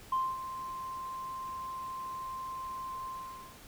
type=tone with ADSR envelope; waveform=sine; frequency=1046.5 Hz; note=C6; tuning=in tune; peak=-25 dBFS; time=0.12-3.59 s; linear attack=6 ms; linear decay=240 ms; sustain=-12 dB; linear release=510 ms; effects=tanh soft clip ceiling -23 dBFS + pink hiss -53 dBFS RMS until 3.67 s